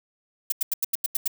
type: noise bursts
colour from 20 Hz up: violet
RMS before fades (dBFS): -23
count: 8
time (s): 0.5-1.278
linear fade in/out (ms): 5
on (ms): 22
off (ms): 86
effects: none